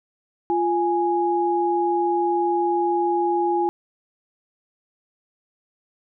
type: tone pair together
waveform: sine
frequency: 347.5 / 830.6 Hz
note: F4 / G#5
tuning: -9 / 0 cents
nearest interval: octave + minor third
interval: 1509 cents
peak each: -21 dBFS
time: 0.5-3.69 s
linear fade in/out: 0 ms
effects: none